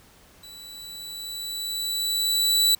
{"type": "tone with level ramp", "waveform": "sawtooth", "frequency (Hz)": 3951, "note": "B7", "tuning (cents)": 0, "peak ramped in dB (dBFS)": [-39, -13], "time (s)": [0.43, 2.75], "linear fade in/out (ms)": 5, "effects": ["pink hiss -54 dBFS RMS until 2.79 s"]}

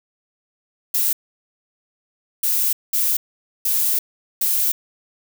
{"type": "noise bursts at uneven times", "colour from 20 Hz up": "violet", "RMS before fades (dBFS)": -19, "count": 5, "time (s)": [[0.94, 1.13], [2.43, 2.73], [2.93, 3.17], [3.65, 3.99], [4.41, 4.72]], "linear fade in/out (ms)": 5, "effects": []}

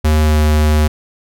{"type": "tone with pitch glide", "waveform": "square", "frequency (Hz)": [77, 76.16], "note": ["D#2", "D#2"], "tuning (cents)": [-17, -36], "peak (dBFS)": -10, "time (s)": [0.04, 0.88], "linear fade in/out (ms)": 10, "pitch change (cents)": -19, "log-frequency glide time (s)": [0.21, 0.38], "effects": []}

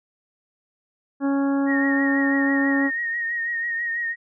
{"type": "harmonic tone", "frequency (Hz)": 277.2, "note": "C#4", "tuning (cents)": 0, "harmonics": [1, 2, 3, 4, 5, 6], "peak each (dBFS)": [-19, -30, -33, -36, -37, -39], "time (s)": [1.2, 2.91], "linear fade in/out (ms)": 50}
{"type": "tone with vibrato", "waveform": "sine", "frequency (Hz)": 1866, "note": "A#6", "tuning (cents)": 1, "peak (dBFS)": -23, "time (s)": [1.66, 4.16], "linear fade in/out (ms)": 50, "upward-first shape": "triangle", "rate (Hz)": 6.1, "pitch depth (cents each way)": 43}
{"effects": []}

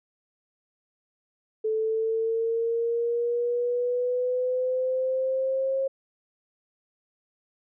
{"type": "linear sweep", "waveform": "sine", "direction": "up", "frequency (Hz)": [435.8, 539], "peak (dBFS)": -23, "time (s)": [1.64, 5.88], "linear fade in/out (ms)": 10, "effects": []}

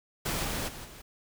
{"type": "noise with level steps", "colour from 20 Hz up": "pink", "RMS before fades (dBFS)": [-31, -33, -43, -48], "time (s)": [0.25, 1.02], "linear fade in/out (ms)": 10, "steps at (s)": [0.43, 0.67, 0.84], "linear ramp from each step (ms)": 20, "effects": []}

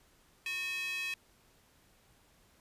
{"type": "tone with high-pass filter", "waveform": "square", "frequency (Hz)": 364, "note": "F#4", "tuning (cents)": -28, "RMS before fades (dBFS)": -37, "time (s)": [0.46, 1.14], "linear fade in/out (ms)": 2, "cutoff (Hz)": 2400, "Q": 6.1, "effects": ["pink hiss -66 dBFS RMS until 2.6 s", "resampled to 32000 Hz"]}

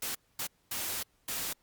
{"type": "noise bursts at uneven times", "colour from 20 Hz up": "white", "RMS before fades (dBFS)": -35, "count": 4, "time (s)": [[0.02, 0.15], [0.39, 0.47], [0.71, 1.03], [1.28, 1.53]], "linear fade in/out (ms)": 5, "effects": ["pink hiss -71 dBFS RMS until 1.62 s", "Opus 48 kbps"]}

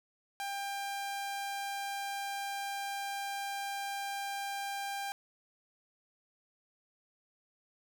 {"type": "tone", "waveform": "sawtooth", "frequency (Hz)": 796, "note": "G5", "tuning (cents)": 26, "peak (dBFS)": -32, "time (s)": [0.4, 5.12], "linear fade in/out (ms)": 0, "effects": []}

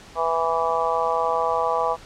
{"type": "harmonic tone", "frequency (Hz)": 164.81, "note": "E3", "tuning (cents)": 0, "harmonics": [3, 4, 5, 6, 7], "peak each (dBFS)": [-26, -26, -26, -26, -26], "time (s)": [0.15, 1.97], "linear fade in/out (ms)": 50, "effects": ["pink hiss -45 dBFS RMS until 2.05 s", "low-pass 7000 Hz 12 dB/octave"]}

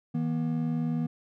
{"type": "tone pair together", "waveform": "triangle", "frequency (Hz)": [160, 239.7], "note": ["D#3", "A#3"], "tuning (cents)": [49, 48], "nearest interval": "perfect fifth", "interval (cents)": 699, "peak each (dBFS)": -27, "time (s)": [0.14, 1.07], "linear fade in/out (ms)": 10, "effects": []}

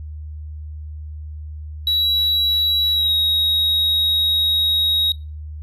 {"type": "tone with pitch glide", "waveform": "triangle", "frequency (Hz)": [3901, 3790], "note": ["B7", "A#7"], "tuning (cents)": [-22, 28], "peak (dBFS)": -14, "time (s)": [1.87, 5.12], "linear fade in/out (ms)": 2, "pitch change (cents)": -50, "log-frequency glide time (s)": [2.92, 3.12], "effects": ["noise-tail reverb RT60 0.3 s tail -22 dB re dry", "added 76 Hz sine -29 dBFS peak until 5.62 s"]}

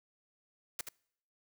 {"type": "noise with echo", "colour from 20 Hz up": "white", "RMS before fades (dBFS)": -37, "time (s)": [0.79, 0.81], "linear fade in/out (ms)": 2, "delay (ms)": 78, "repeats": 1, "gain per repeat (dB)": -6, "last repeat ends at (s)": 0.888, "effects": ["noise-tail reverb RT60 0.7 s tail -26 dB re dry"]}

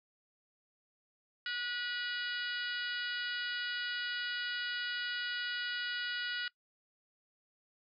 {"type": "harmonic tone", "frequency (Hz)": 485.9, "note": "B4", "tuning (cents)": -28, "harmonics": [3, 4, 5, 6, 7, 8, 9, 10], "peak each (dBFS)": [-38, -44, -51, -42, -50, -46, -49, -48], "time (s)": [1.46, 6.48], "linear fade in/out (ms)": 2, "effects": ["noise-tail reverb RT60 0.1 s tail -22 dB re dry"]}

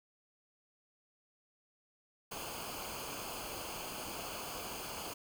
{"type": "noise with comb filter", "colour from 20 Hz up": "pink", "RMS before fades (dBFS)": -43, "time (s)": [2.31, 5.14], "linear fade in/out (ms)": 10, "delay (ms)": 0.53, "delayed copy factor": -0.7, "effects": []}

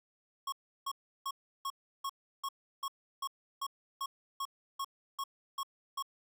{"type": "tone bursts", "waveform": "square", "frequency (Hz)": 1095, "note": "C#6", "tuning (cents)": -22, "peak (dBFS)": -35, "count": 15, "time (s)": [0.47, 6.025], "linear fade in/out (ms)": 5, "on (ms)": 53, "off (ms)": 340, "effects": []}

